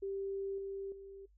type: tone with level steps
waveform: sine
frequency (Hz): 392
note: G4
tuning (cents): 0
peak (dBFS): -36 / -39 / -48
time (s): 0.02-1.26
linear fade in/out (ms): 10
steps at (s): 0.58 / 0.92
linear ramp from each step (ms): 2
effects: noise-tail reverb RT60 0.1 s tail -18 dB re dry + added 50 Hz sine -63 dBFS peak until 1.37 s